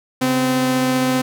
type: tone pair together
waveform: sawtooth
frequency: 136.19 / 257.1 Hz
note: C#3 / C4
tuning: -30 / -30 cents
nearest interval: major seventh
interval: 1100 cents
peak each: -22 / -12 dBFS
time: 0.21-1.22 s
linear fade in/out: 10 ms
effects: none